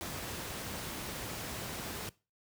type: noise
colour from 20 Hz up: pink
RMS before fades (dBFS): -40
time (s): 0.01-2.09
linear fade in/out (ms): 0
effects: noise-tail reverb RT60 0.3 s tail -21 dB re dry + high-pass 60 Hz 12 dB/octave